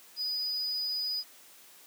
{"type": "tone", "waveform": "triangle", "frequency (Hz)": 4957, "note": "D#8", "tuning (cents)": -7, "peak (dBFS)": -29, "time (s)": [0.16, 1.24], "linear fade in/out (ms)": 50, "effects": ["white hiss -55 dBFS RMS until 1.86 s", "high-pass 200 Hz 12 dB/octave"]}